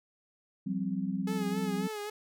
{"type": "chord", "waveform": "sine", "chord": "F suspended second", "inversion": "none", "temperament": "equal with one note detuned", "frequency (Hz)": [174.61, 193.08, 261.6], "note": ["F3", "G3", "C4"], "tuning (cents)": [0, -26, 0], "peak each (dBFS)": [-36, -32, -36], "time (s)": [0.66, 1.88], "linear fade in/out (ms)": 10}
{"type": "tone with vibrato", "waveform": "sawtooth", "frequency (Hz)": 424.8, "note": "G#4", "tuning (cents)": 39, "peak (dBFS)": -32, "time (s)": [1.27, 2.1], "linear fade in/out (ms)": 5, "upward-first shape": "sine", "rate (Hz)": 3.7, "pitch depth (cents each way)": 56}
{"effects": []}